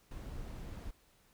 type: noise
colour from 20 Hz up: brown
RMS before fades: -44 dBFS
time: 0.11-0.91 s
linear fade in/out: 5 ms
effects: pink hiss -68 dBFS RMS until 1.33 s